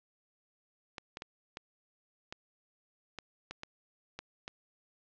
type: clicks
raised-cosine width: 0.2 ms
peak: -23 dBFS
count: 10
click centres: 0.982 / 1.171 / 1.221 / 1.571 / 2.325 / 3.187 / 3.51 / 3.634 / 4.19 / 4.479 s
effects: low-pass 5000 Hz 12 dB/octave